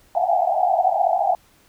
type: band-pass noise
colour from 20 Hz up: pink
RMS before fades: -19 dBFS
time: 0.15-1.35 s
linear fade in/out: 2 ms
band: 680 to 790 Hz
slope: 96 dB/octave
effects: pink hiss -56 dBFS RMS until 1.68 s